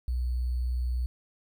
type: tone with sample-and-hold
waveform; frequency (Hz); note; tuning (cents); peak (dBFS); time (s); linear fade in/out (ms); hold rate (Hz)
sine; 61.74; B1; 0; -26; 0.08-1.06; 0; 4410
effects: none

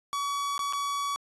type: tone with dropouts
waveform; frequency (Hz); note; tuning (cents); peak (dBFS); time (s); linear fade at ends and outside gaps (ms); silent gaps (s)
45% pulse; 1133; C#6; +37; -28; 0.13-1.16; 0; 0.579-0.592 / 0.726-0.733
effects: resampled to 24000 Hz

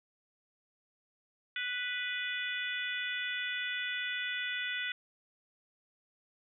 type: harmonic tone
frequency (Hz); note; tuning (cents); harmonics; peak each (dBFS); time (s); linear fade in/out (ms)
493.9; B4; 0; 3 / 4 / 5 / 6 / 7; -38 / -38 / -41 / -43 / -41; 1.56-4.92; 2
effects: none

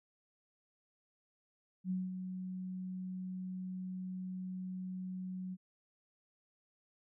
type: tone with ADSR envelope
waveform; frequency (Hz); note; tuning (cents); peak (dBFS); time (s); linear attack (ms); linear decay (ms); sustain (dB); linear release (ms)
sine; 185; F#3; 0; -32; 1.84-5.57; 65; 200; -7; 41
effects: none

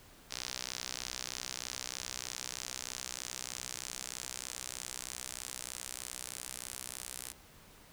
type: tone with band-pass filter sweep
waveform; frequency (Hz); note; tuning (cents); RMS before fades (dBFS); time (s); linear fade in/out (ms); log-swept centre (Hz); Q
sawtooth; 63.2; B1; +41; -43; 0.3-7.33; 20; 5400 to 9700; 1.7
effects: pink hiss -58 dBFS RMS until 7.92 s

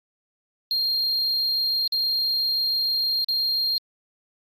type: tone with dropouts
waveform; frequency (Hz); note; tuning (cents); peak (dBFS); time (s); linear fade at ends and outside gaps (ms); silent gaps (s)
sine; 4211; C8; +10; -18; 0.71-3.78; 1; 1.876-1.923 / 3.244-3.286
effects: tanh soft clip ceiling -20 dBFS + AAC 48 kbps

